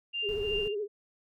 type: tone with tremolo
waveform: sine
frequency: 2794 Hz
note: F7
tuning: in tune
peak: -29 dBFS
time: 0.13-0.75 s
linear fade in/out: 20 ms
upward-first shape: triangle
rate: 2.9 Hz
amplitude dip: 80%
type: tone with vibrato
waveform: sine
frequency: 415.3 Hz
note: G#4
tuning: in tune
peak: -30 dBFS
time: 0.22-0.88 s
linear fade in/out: 50 ms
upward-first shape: triangle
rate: 14 Hz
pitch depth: 90 cents each way
type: noise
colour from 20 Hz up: brown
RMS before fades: -42 dBFS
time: 0.29-0.68 s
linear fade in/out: 0 ms
effects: none